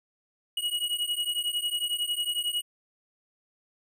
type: beating tone pair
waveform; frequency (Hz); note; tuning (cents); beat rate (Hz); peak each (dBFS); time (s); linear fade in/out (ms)
square; 2900 / 2911; F#7 / F#7; -35 / -29; 11; -31; 0.57-2.62; 5
effects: none